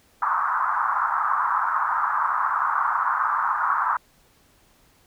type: band-pass noise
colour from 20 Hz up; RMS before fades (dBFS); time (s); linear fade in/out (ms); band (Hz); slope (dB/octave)
pink; -23; 0.22-3.97; 2; 940 to 1400; 48
effects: pink hiss -59 dBFS RMS until 5.06 s